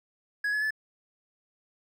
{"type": "tone with pitch steps", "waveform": "triangle", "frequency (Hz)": [1671, 1703.2, 1735.9], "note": ["G#6", "G#6", "A6"], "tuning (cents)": [10, 43, -24], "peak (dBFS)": -24, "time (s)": [0.44, 0.707], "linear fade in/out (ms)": 5, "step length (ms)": 89, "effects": []}